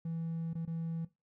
triangle tone with dropouts, 164.81 Hz, E3, in tune, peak -32 dBFS, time 0.05-1.05 s, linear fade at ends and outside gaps 5 ms, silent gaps 0.533-0.552 / 0.653-0.675 s, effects noise-tail reverb RT60 0.2 s tail -17 dB re dry + tanh soft clip ceiling -28 dBFS

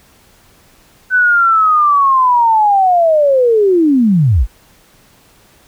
sine linear sweep, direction down, 1519 to 40.02 Hz, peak -7 dBFS, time 1.1-4.47 s, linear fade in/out 50 ms, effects pink hiss -48 dBFS RMS until 5.67 s

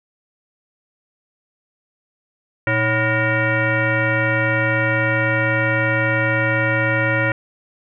sine tone with frequency modulation, 987.8 Hz, B5, in tune, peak -15 dBFS, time 2.67-7.32 s, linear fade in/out 2 ms, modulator 435 Hz, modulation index 2.8, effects none

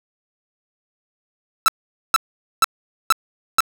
45% pulse tone bursts, 1323 Hz, E6, 6 cents sharp, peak -10 dBFS, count 5, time 1.66-3.605 s, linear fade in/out 0 ms, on 21 ms, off 460 ms, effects none

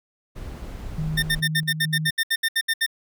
brown noise, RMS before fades -33 dBFS, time 0.35-1.41 s, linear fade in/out 20 ms
sine tone with tremolo, 156.3 Hz, D#3, 8 cents sharp, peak -24 dBFS, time 0.98-2.1 s, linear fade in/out 0 ms, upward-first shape square, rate 2.3 Hz, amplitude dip 35%
25% pulse tone bursts, 1812 Hz, A#6, 50 cents flat, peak -15 dBFS, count 14, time 1.17-2.864 s, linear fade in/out 10 ms, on 56 ms, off 70 ms
effects none

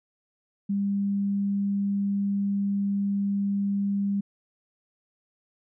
sine tone, 199.8 Hz, G3, 33 cents sharp, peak -23 dBFS, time 0.69-4.21 s, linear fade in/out 10 ms, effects none

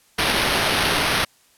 violet noise with sample-and-hold, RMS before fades -20 dBFS, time 0.18-1.25 s, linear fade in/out 10 ms, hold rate 7350 Hz, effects white hiss -57 dBFS RMS until 1.57 s + low-pass 12000 Hz 12 dB/octave

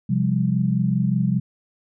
sine chord, C suspended fourth, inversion none, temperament equal with one note detuned, 130.81 / 174.61 / 199.65 Hz, C3 / F3 / G3, 0 / 0 / +32 cents, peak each -22 dBFS, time 0.09-1.4 s, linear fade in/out 10 ms, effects none

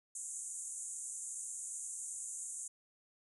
pink band-pass noise, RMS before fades -44 dBFS, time 0.15-2.68 s, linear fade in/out 5 ms, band 6600 to 10000 Hz, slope 96 dB/octave, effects none

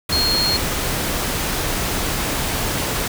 sine tone in noise, 4264 Hz, C8, 32 cents sharp, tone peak -17 dBFS, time 0.12-0.57 s, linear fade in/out 5 ms, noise pink, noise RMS -22 dBFS, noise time 0.09-3.08 s, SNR +2 dB, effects none

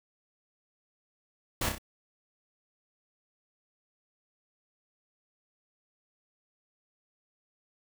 pink noise with echo, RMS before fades -30 dBFS, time 1.61-1.69 s, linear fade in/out 5 ms, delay 31 ms, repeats 3, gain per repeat -5 dB, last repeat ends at 1.783 s, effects none

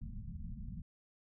pink low-pass noise, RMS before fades -44 dBFS, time 0.01-0.82 s, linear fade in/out 10 ms, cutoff 230 Hz, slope 96 dB/octave, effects none

